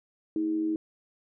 sine tone with amplitude modulation, 318.3 Hz, D#4, 39 cents sharp, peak -23 dBFS, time 0.36-0.76 s, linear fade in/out 2 ms, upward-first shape sine, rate 93 Hz, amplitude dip 50%, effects none

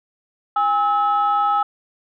sine tone pair together, 817.1 / 1293 Hz, G#5 / E6, -28 / -34 cents, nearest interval minor sixth, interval 794 cents, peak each -17 dBFS, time 0.56-1.63 s, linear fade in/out 5 ms, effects tanh soft clip ceiling -10 dBFS

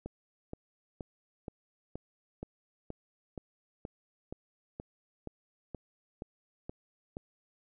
click train, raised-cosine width 2 ms, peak -26 dBFS, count 16, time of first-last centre 0.06-7.169 s, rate 2.11 Hz, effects none

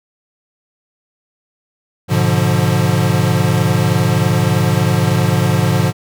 square chord, G# diminished seventh, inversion none, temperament equal with one note detuned, 103.83 / 123.47 / 146.83 / 176.13 Hz, G#2 / B2 / D3 / F3, 0 / 0 / 0 / +15 cents, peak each -18 dBFS, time 2.08-5.93 s, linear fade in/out 50 ms, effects none

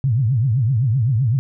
sine tone with vibrato, 121.7 Hz, B2, 25 cents flat, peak -14 dBFS, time 0.04-1.39 s, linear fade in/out 0 ms, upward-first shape triangle, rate 7.8 Hz, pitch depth 300 cents each way, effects none

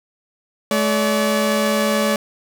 sawtooth tone pair together, 214.4 / 574 Hz, A3 / D5, -45 / -40 cents, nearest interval octave + perfect fourth, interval 1705 cents, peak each -15 dBFS, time 0.71-2.16 s, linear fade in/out 2 ms, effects none

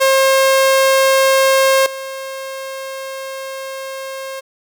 sawtooth tone with level steps, 535 Hz, C5, 38 cents sharp, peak -6 / -21 dBFS, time 0-4.41 s, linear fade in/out 20 ms, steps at 1.86 s, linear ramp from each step 2 ms, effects none

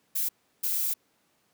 violet noise bursts at uneven times, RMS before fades -28 dBFS, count 2, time 0.15-0.29 / 0.63-0.94 s, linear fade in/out 10 ms, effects pink hiss -69 dBFS RMS until 1.53 s + high-pass 150 Hz 12 dB/octave

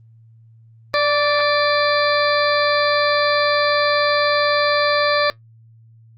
harmonic tone with a mistuned harmonic, 587.3 Hz, D5, in tune, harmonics 1 / 2 / 3 / 4 / 6 / 7 / 8, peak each -18 / -20 / -22 / -26 / -30 / -26 / -27 dBFS, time 0.94-5.3 s, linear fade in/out 0 ms, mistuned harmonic 2, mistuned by -21 cents, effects added 113 Hz sine -45 dBFS peak until 6.17 s + Opus 24 kbps

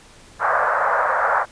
white band-pass noise, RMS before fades -19 dBFS, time 0.39-1.46 s, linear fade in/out 50 ms, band 530 to 1600 Hz, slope 48 dB/octave, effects pink hiss -47 dBFS RMS until 1.51 s + resampled to 22050 Hz

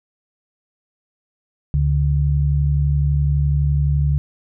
sine tone pair together, 71.85 / 143.7 Hz, D2 / D3, -37 / -37 cents, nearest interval octave, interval 1200 cents, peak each -17 dBFS, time 1.74-4.18 s, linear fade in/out 0 ms, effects none

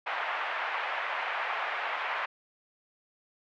pink band-pass noise, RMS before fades -33 dBFS, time 0.06-2.26 s, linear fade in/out 10 ms, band 720 to 2500 Hz, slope 24 dB/octave, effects none

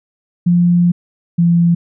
sine tone pair in turn, 174.61 / 170.82 Hz, F3 / F3, 0 / -38 cents, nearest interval unison, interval 38 cents, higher first, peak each -8 dBFS, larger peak neither, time 0.46-0.92 / 1.38-1.75 s, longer first, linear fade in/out 10 ms, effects none

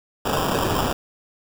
blue noise with sample-and-hold, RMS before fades -22 dBFS, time 0.25-0.93 s, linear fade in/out 5 ms, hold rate 2100 Hz, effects none

